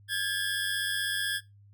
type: tone pair together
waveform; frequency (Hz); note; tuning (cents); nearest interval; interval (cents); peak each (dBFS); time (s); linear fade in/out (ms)
25% pulse; 1614 / 1710; G#6 / A6; -50 / -50; minor second; 100; -27; 0.08-1.41; 50
effects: noise-tail reverb RT60 0.2 s tail -20 dB re dry + added 101 Hz sine -53 dBFS peak until 1.73 s